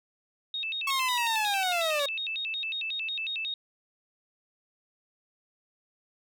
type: tone with vibrato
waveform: sine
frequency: 3136 Hz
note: G7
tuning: in tune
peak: -30 dBFS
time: 0.54-3.54 s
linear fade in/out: 2 ms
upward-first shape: square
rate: 5.5 Hz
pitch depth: 300 cents each way
type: linear sweep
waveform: sawtooth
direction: down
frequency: 1108.7 to 554.4 Hz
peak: -23 dBFS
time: 0.87-2.06 s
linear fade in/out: 5 ms
effects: none